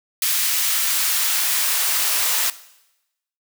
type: noise with high-pass filter sweep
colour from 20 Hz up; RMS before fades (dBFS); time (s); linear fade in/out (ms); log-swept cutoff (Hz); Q
white; -20; 0.22-2.5; 2; 1700 to 690; 0.7
effects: noise-tail reverb RT60 0.9 s tail -17 dB re dry